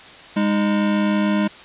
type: tone pair together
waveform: square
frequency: 204.5 / 311.1 Hz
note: G#3 / D#4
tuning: -26 / 0 cents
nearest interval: perfect fifth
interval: 726 cents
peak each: -18 / -24 dBFS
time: 0.36-1.48 s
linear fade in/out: 10 ms
effects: white hiss -41 dBFS RMS until 1.64 s + resampled to 8000 Hz